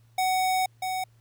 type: tone pair in turn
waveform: square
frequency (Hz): 747 / 747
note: F#5 / F#5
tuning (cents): +16 / +16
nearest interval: unison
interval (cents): 0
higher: neither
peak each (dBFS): -23 / -28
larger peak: first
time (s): 0.18-0.66 / 0.82-1.04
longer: first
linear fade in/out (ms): 5
effects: added 115 Hz sine -56 dBFS peak until 1.2 s + pink hiss -68 dBFS RMS until 1.2 s